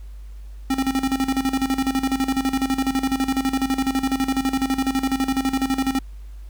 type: tone with tremolo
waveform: square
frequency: 266.7 Hz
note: C4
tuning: 33 cents sharp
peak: -18 dBFS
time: 0.7-5.99 s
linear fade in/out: 5 ms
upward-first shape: square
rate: 12 Hz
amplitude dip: 75%
effects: added 50 Hz sine -34 dBFS peak until 6.49 s + pink hiss -58 dBFS RMS until 6.49 s